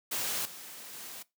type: noise with level steps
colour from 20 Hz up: white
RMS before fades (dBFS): -33 / -46 / -44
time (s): 0.11-1.23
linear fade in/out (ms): 10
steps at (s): 0.45 / 0.93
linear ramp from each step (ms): 5
effects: noise-tail reverb RT60 0.2 s tail -20 dB re dry + high-pass 150 Hz 12 dB/octave